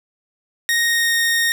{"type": "tone with pitch glide", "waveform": "sawtooth", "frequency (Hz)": [1864.7, 1854], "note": ["A#6", "A#6"], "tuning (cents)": [0, -10], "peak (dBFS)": -12, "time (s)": [0.69, 1.52], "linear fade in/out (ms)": 0, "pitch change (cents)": -10, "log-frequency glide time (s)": [0.83, 1.16], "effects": []}